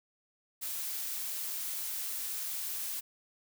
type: noise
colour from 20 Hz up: blue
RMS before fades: -37 dBFS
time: 0.61-3.01 s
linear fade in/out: 20 ms
effects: none